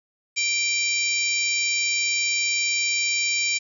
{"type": "harmonic tone with a mistuned harmonic", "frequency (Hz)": 785, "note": "G5", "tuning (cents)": 2, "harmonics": [3, 4, 5, 6, 7, 8, 9], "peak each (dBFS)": [-23, -34, -33, -32, -32, -35, -28], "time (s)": [0.36, 3.59], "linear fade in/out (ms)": 20, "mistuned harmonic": 8, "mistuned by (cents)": 73, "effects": []}